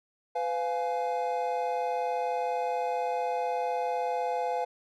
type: chord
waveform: triangle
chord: F diminished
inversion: second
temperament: just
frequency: 502.9 / 698.5 / 838.1 Hz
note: Cb5 / F5 / Ab5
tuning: +31 / 0 / +16 cents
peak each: -30 dBFS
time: 0.35-4.65 s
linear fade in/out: 10 ms
effects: none

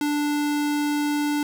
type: tone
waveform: square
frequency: 293.8 Hz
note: D4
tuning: 1 cent sharp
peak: -22 dBFS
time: 0.01-1.43 s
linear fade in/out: 2 ms
effects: none

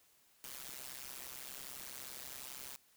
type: noise with amplitude modulation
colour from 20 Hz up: white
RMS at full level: -44 dBFS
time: 0.44-2.76 s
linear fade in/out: 0 ms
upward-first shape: sine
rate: 132 Hz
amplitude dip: 100%
effects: white hiss -69 dBFS RMS until 2.96 s

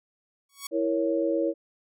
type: tone with exponential growth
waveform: 5% pulse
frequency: 1117 Hz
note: C#6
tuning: 13 cents sharp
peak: -19 dBFS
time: 0.49-0.67 s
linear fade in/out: 5 ms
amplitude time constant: 38 ms
type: chord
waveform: sine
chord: A# diminished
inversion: second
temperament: equal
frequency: 329.6 / 466.2 / 554.4 Hz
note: E4 / A#4 / C#5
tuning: 0 / 0 / 0 cents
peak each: -26 / -29 / -27 dBFS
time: 0.71-1.54 s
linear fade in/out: 50 ms
effects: none

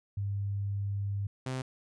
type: tone pair in turn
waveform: sine / sawtooth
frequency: 100 / 129.74 Hz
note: G2 / C3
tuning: +35 / -14 cents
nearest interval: perfect fourth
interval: 451 cents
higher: second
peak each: -30 / -29 dBFS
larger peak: second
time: 0.17-1.27 / 1.46-1.62 s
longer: first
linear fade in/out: 5 ms
effects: resampled to 22050 Hz

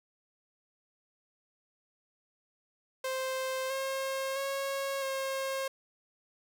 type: tone with pitch steps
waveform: sawtooth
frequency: 523 / 536 / 548 / 537 Hz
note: C5 / C5 / C#5 / C5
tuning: -1 / +42 / -20 / +45 cents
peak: -28 dBFS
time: 3.04-5.68 s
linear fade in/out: 5 ms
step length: 660 ms
effects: none

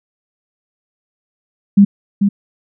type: tone with echo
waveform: sine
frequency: 200.5 Hz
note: G3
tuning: 39 cents sharp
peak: -3 dBFS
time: 1.77-1.85 s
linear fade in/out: 10 ms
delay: 440 ms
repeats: 1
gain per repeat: -6 dB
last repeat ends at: 2.29 s
effects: none

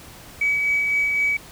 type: tone with tremolo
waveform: sine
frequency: 2278 Hz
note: C#7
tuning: 47 cents sharp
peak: -16 dBFS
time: 0.41-1.37 s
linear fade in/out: 5 ms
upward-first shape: sine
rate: 3.9 Hz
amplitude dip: 30%
effects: tanh soft clip ceiling -12 dBFS + pink hiss -43 dBFS RMS until 1.51 s

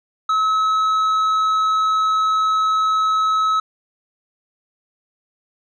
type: tone with tanh clipping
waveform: sine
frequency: 1289 Hz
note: E6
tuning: 39 cents flat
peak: -16 dBFS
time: 0.29-3.6 s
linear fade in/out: 5 ms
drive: 6 dB
effects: none

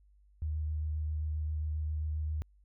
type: tone with vibrato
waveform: sine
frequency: 76.9 Hz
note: D#2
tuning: 20 cents flat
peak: -31 dBFS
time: 0.42-2.42 s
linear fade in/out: 0 ms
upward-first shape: square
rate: 7.5 Hz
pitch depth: 12 cents each way
effects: added 50 Hz sine -60 dBFS peak until 2.64 s

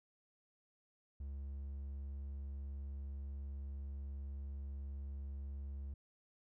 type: tone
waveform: triangle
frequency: 69.3 Hz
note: C#2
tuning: in tune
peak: -40 dBFS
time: 1.2-5.94 s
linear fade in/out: 5 ms
effects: none

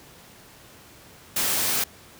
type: noise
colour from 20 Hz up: white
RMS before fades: -24 dBFS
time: 1.36-1.84 s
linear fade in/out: 5 ms
effects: pink hiss -49 dBFS RMS until 2.19 s + high-pass 60 Hz 12 dB/octave

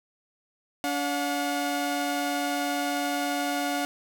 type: tone pair together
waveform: sawtooth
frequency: 285.7 / 720 Hz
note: D4 / F#5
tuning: -48 / -47 cents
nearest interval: octave + major third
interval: 1601 cents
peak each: -25 dBFS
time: 0.84-3.85 s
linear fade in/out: 0 ms
effects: none

